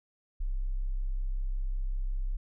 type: tone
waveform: sine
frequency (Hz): 32.7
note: C1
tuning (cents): 0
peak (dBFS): -28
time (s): 0.4-2.37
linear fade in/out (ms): 10
effects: none